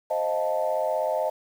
sine chord, F dominant seventh, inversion second, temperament equal, 523.3 / 622.3 / 698.5 / 880 Hz, C5 / Eb5 / F5 / A5, 0 / 0 / 0 / 0 cents, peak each -29 / -25 / -31 / -30 dBFS, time 0.1-1.3 s, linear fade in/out 10 ms, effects tanh soft clip ceiling -13 dBFS + 8-bit

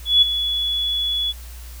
sine tone with ADSR envelope, 3400 Hz, G#7, 40 cents sharp, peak -8 dBFS, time 0.05-1.33 s, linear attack 170 ms, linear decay 13 ms, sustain -11 dB, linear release 30 ms, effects added 60 Hz sine -34 dBFS peak until 1.8 s + white hiss -44 dBFS RMS until 1.8 s

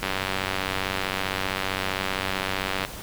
click train, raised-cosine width 0.3 ms, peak -9 dBFS, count 270, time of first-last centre 0.03-2.85 s, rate 95.4 Hz, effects pink hiss -38 dBFS RMS until 3.02 s

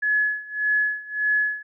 sine tone with tremolo, 1700 Hz, G#6, 40 cents sharp, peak -17 dBFS, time 0.02-1.63 s, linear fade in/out 10 ms, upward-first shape sine, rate 1.7 Hz, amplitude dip 90%, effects none

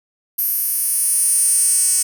10% pulse tone with high-pass filter sweep, 370 Hz, F#4, in tune, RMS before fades -17 dBFS, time 0.38-2.03 s, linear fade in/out 10 ms, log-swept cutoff 12000 to 8000 Hz, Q 5.7, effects none

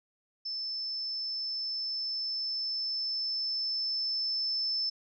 sine tone with level ramp, 5274 Hz, E8, in tune, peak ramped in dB -33 to -28 dBFS, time 0.45-4.9 s, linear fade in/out 10 ms, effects none

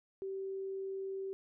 sine tone, 386.4 Hz, G4, 25 cents flat, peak -37 dBFS, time 0.22-1.33 s, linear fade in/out 0 ms, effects none

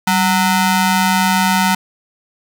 sawtooth ring-modulated tone, 554.4 Hz, C#5, in tune, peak -5 dBFS, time 0.07-1.75 s, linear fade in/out 5 ms, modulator 362 Hz, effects none

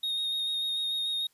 triangle tone with vibrato, 3721 Hz, A#7, 4 cents flat, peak -27 dBFS, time 0.03-1.27 s, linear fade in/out 5 ms, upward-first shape square, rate 6.8 Hz, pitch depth 13 cents each way, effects white hiss -68 dBFS RMS until 1.33 s + resampled to 32000 Hz

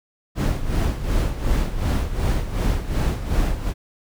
brown noise with tremolo, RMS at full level -18 dBFS, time 0.35-3.74 s, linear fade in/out 50 ms, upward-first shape sine, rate 2.7 Hz, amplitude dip 70%, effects none

